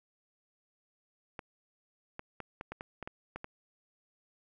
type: clicks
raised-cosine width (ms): 0.5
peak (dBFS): -25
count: 10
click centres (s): 1.392 / 2.194 / 2.403 / 2.611 / 2.72 / 2.809 / 3.027 / 3.075 / 3.36 / 3.444
effects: none